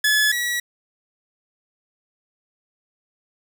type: tone pair in turn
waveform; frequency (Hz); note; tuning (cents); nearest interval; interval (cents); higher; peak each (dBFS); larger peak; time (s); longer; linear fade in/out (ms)
sawtooth; 1712 / 1928.3; A6 / B6; -48 / -42; major second; 206; second; -12 / -18; first; 0.04-0.32 / 0.32-0.6; neither; 5
effects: none